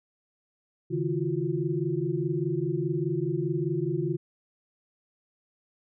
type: tone cluster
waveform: sine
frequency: 140.3 / 158.7 / 338.3 / 363.2 Hz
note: C#3 / D#3 / E4 / F#4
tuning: +21 / +35 / +45 / -32 cents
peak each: -31 dBFS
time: 0.9-4.17 s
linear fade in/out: 20 ms
effects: none